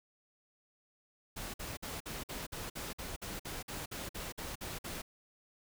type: noise bursts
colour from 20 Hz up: pink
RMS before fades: -42 dBFS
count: 16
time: 1.36-5.02 s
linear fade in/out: 10 ms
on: 180 ms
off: 52 ms
effects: none